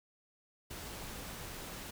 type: noise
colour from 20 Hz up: pink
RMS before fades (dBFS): -45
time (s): 0.7-1.91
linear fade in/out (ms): 10
effects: none